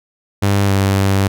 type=tone with pitch glide; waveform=sawtooth; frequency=100 to 97.66 Hz; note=G2 to G2; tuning=+35 to -6 cents; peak=-8 dBFS; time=0.42-1.28 s; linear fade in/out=10 ms; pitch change=-41 cents; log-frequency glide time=0.65-0.73 s; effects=none